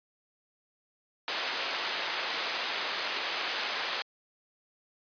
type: band-pass noise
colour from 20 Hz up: white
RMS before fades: -33 dBFS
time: 1.28-4.02 s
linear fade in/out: 0 ms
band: 480 to 4100 Hz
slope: 12 dB/octave
effects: resampled to 11025 Hz